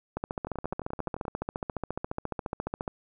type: two click trains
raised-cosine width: 1 ms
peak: -23 / -17 dBFS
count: 10 / 40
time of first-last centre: 0.47-1.253 / 0.17-2.878 s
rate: 11.5 / 14.4 Hz
effects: none